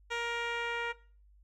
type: tone with low-pass filter sweep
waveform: 10% pulse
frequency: 470 Hz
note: A#4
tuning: 14 cents sharp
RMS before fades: -35 dBFS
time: 0.1-0.93 s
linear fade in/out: 20 ms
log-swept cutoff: 4600 to 2400 Hz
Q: 0.94
effects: noise-tail reverb RT60 0.4 s tail -19 dB re dry + added 50 Hz sine -58 dBFS peak until 1.43 s